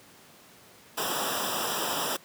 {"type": "noise with comb filter", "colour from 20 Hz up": "pink", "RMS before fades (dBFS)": -30, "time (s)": [0.97, 2.17], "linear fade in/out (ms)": 10, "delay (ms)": 0.46, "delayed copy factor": -0.95, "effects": ["pink hiss -53 dBFS RMS until 2.24 s", "high-pass 150 Hz 12 dB/octave"]}